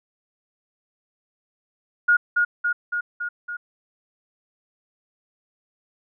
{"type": "tone with echo", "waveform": "sine", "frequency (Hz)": 1434, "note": "F6", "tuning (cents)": 45, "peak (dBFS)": -13, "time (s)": [2.08, 2.17], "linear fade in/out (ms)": 10, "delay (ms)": 280, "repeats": 5, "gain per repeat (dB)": -3, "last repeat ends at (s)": 3.57, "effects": []}